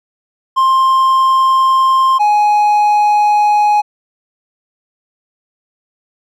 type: tone pair in turn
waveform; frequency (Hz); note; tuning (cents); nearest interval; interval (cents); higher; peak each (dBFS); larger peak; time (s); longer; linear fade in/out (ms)
triangle; 1055 / 835.3; C6 / G#5; +14 / +10; major third; 404; first; -6; neither; 0.56-2.19 / 2.19-3.82; neither; 20
effects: none